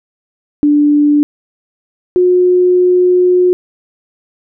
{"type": "tone pair in turn", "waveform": "sine", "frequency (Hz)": [293.7, 361.4], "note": ["D4", "F#4"], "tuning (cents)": [0, -41], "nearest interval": "major third", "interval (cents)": 359, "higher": "second", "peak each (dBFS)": -6, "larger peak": "neither", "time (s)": [[0.63, 1.23], [2.16, 3.53]], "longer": "second", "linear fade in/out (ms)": 0, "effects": []}